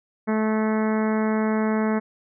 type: harmonic tone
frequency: 217.4 Hz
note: A3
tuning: 21 cents flat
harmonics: 1 / 2 / 3 / 4 / 5 / 6 / 7 / 8 / 9 / 10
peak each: -21 / -27 / -31 / -33 / -35 / -37 / -38 / -39 / -40 / -41 dBFS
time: 0.27-2 s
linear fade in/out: 20 ms
effects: none